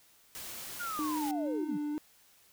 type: noise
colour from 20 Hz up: white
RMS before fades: -43 dBFS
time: 0.35-1.31 s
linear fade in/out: 0 ms
type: linear sweep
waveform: sine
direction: down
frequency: 1461 to 155 Hz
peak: -35 dBFS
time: 0.79-1.78 s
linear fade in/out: 20 ms
type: tone with vibrato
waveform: triangle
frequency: 300.5 Hz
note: D4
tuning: 40 cents sharp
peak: -30 dBFS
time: 0.99-1.98 s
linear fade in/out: 0 ms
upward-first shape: square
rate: 2.1 Hz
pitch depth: 25 cents each way
effects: white hiss -63 dBFS RMS until 2.52 s